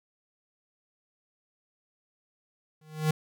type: tone with exponential growth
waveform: square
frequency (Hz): 155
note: D#3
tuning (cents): -6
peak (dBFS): -21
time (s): 2.81-3.11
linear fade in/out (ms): 5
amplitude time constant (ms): 65
effects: none